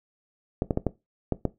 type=clicks; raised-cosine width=2 ms; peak=-10 dBFS; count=6; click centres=0.621 / 0.708 / 0.774 / 0.867 / 1.323 / 1.453 s; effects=noise-tail reverb RT60 0.2 s tail -17 dB re dry